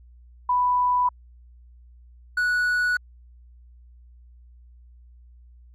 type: tone pair in turn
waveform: sine / triangle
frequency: 990 / 1470.4 Hz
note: B5 / F#6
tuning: +4 / -11 cents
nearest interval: perfect fifth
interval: 685 cents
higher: second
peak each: -18 dBFS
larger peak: neither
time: 0.49-1.09 / 2.37-2.97 s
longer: neither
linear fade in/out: 5 ms
effects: added 60 Hz sine -47 dBFS peak until 5.74 s + AAC 48 kbps